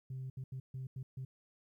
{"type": "tone bursts at uneven times", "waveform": "sine", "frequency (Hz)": 130.81, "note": "C3", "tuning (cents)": 0, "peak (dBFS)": -38, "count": 6, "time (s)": [[0.1, 0.3], [0.37, 0.44], [0.52, 0.6], [0.74, 0.87], [0.96, 1.03], [1.17, 1.25]], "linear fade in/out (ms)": 5, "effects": ["tanh soft clip ceiling -37 dBFS", "13-bit"]}